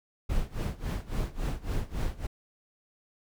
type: noise with tremolo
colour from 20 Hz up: brown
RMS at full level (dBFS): -28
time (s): 0.29-2.27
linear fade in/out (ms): 10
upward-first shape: sine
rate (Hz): 3.6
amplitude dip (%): 90
effects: none